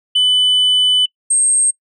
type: tone pair in turn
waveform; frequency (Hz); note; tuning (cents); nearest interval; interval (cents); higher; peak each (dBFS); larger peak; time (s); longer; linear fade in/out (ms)
sine; 3000 / 8444; F#7 / C9; +23 / +15; octave + tritone; 1792; second; -7 / -8; first; 0.15-1.06 / 1.3-1.71; first; 10
effects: noise-tail reverb RT60 0.1 s tail -26 dB re dry + tanh soft clip ceiling -9 dBFS